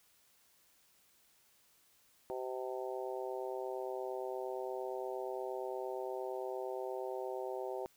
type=harmonic tone; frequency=128.6 Hz; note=C3; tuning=30 cents flat; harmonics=3 / 4 / 5 / 6 / 7; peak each=-41 / -43 / -45 / -47 / -48 dBFS; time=2.3-7.86 s; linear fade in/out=0 ms; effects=white hiss -69 dBFS RMS until 7.96 s